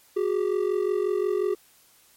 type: ring-modulated tone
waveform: triangle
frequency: 390.8 Hz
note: G4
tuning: 5 cents flat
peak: -17 dBFS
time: 0.16-1.55 s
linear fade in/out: 10 ms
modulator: 22.8 Hz
effects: white hiss -58 dBFS RMS until 2.16 s + MP3 64 kbps